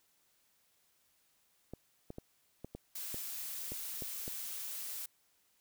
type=clicks; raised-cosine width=2 ms; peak=-30 dBFS; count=9; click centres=1.736 / 2.104 / 2.184 / 2.646 / 2.75 / 3.144 / 3.72 / 4.022 / 4.279 s
type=noise; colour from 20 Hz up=blue; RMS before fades=-42 dBFS; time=2.95-5.06 s; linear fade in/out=5 ms
effects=white hiss -73 dBFS RMS until 5.6 s